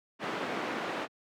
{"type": "band-pass noise", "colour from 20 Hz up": "pink", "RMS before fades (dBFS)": -35, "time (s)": [0.19, 1.08], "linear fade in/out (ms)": 50, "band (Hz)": [250, 2300], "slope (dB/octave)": 12, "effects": ["high-pass 150 Hz 12 dB/octave"]}